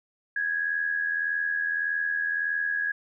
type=tone with amplitude modulation; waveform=sine; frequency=1661.2 Hz; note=G#6; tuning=in tune; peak=-22 dBFS; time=0.36-2.92 s; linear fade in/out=5 ms; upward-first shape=sine; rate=81.7 Hz; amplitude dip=60%; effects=none